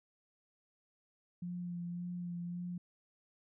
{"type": "tone with vibrato", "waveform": "sine", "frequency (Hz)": 175.2, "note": "F3", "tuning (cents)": 6, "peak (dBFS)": -38, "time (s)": [1.42, 2.78], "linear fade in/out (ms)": 5, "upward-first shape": "sine", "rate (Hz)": 1.8, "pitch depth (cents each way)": 20, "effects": []}